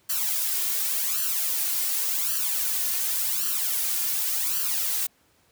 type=noise with flanger; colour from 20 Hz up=blue; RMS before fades=-26 dBFS; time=0.09-5.07 s; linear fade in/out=10 ms; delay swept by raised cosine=0.67 to 2.87 ms; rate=0.89 Hz; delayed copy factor=+0.8; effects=pink hiss -63 dBFS RMS until 5.51 s + high-pass 80 Hz 12 dB/octave